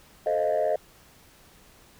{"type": "chord", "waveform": "sine", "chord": "F dominant seventh", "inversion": "first", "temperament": "equal", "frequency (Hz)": [440, 523.3, 622.3, 698.5], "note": ["A4", "C5", "Eb5", "F5"], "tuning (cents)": [0, 0, 0, 0], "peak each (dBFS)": [-29, -28, -23, -28], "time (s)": [0.26, 0.76], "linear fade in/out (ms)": 5, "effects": ["tanh soft clip ceiling -17 dBFS", "pink hiss -55 dBFS RMS until 1.99 s"]}